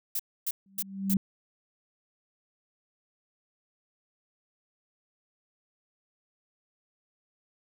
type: noise bursts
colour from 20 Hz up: violet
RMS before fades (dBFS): -30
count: 4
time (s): 0.15-1.14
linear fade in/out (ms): 5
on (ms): 45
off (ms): 270
type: tone with exponential growth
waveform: sine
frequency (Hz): 194.6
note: G3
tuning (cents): -12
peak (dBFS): -20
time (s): 0.66-1.17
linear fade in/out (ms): 2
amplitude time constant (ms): 110
effects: none